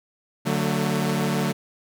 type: chord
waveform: sawtooth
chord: D major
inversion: none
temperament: equal with one note detuned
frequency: 146.83 / 185 / 223.7 Hz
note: D3 / F#3 / A3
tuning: 0 / 0 / +29 cents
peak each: -22 dBFS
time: 0.45-1.53 s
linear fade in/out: 20 ms
effects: none